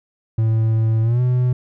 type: tone with pitch glide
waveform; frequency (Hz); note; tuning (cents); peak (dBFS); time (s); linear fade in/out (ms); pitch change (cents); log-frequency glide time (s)
triangle; 111.5 to 125.15; A2 to B2; +23 to +23; -12; 0.38-1.53; 5; +200; 1.03-1.21
effects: none